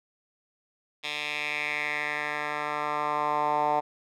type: tone with band-pass filter sweep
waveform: 10% pulse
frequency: 149 Hz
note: D3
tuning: 25 cents sharp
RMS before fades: -29 dBFS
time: 1.03-3.81 s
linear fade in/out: 20 ms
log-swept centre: 3100 to 820 Hz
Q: 3.3
effects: none